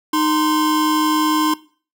square tone pair together, 308.9 / 1040 Hz, D#4 / C6, -12 / -11 cents, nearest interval octave + major sixth, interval 2101 cents, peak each -18 / -20 dBFS, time 0.13-1.54 s, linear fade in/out 5 ms, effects noise-tail reverb RT60 0.4 s tail -19 dB re dry

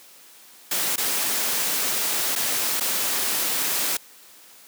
white noise with dropouts, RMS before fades -24 dBFS, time 0.71-3.97 s, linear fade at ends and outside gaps 5 ms, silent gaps 0.96-0.978 / 2.354-2.359 / 2.799-2.807 s, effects white hiss -49 dBFS RMS until 4.67 s + high-pass 200 Hz 12 dB/octave

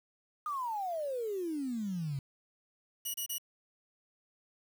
sine exponential sweep, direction down, 1244.5 to 132.4 Hz, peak -33 dBFS, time 0.46-2.19 s, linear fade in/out 2 ms
5% pulse tone bursts, 2916 Hz, F#7, 26 cents flat, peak -26 dBFS, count 3, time 3.05-3.384 s, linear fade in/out 10 ms, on 92 ms, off 29 ms
effects 9-bit

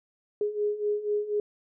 sine beating tone pair, 413.9 / 418 Hz, G#4 / G#4, -6 / +11 cents, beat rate 4.1 Hz, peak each -31 / -27 dBFS, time 0.41-1.4 s, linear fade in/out 2 ms, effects none

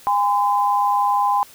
sine tone pair together, 813.4 / 1021 Hz, G#5 / C6, -36 / -43 cents, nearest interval major third, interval 393 cents, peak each -18 dBFS, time 0.07-1.43 s, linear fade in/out 0 ms, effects white hiss -46 dBFS RMS until 1.54 s

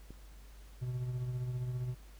click, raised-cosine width 3 ms, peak -36 dBFS, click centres 0.106 s
triangle tone with tremolo, 124.9 Hz, B2, 20 cents sharp, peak -30 dBFS, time 0.81-1.95 s, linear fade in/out 20 ms, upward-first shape triangle, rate 15 Hz, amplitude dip 50%
effects added 50 Hz sine -51 dBFS peak until 2.19 s + pink hiss -62 dBFS RMS until 2.19 s

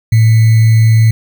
sine tone with sample-and-hold, 111.8 Hz, A2, 28 cents sharp, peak -4 dBFS, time 0.12-1.11 s, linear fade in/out 5 ms, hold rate 2100 Hz, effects none

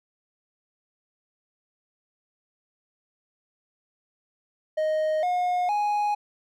triangle tone with pitch steps, 622.3 / 719 / 830.7 Hz, D#5 / F#5 / G#5, 0 / -50 / 0 cents, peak -20 dBFS, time 4.77-6.15 s, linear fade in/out 10 ms, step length 460 ms, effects none

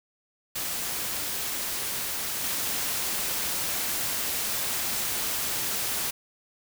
white noise with level steps, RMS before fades -31 / -29 dBFS, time 0.55-6.11 s, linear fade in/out 10 ms, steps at 2.44 s, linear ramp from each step 2 ms, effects none

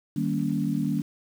sine chord, Eb dominant seventh, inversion none, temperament equal with one note detuned, 155.56 / 196 / 233.1 / 282 Hz, Eb3 / G3 / Bb3 / Db4, 0 / 0 / 0 / +30 cents, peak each -29 dBFS, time 0.16-1.02 s, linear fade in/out 5 ms, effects 8-bit

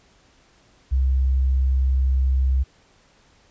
sine tone, 65.6 Hz, C2, 5 cents sharp, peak -16 dBFS, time 0.91-2.64 s, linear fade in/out 20 ms, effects pink hiss -57 dBFS RMS until 3.5 s + resampled to 16000 Hz

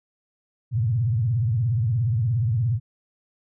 sine tone with vibrato, 115.5 Hz, A#2, 16 cents flat, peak -19 dBFS, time 0.71-2.8 s, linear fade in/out 50 ms, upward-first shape triangle, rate 17 Hz, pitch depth 280 cents each way, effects none

